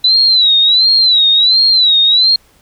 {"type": "tone with vibrato", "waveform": "sine", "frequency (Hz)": 3962, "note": "B7", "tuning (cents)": 5, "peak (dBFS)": -6, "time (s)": [0.04, 2.36], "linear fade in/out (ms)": 5, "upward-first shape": "sine", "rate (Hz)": 1.4, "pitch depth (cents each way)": 120, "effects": ["pink hiss -50 dBFS RMS until 2.61 s"]}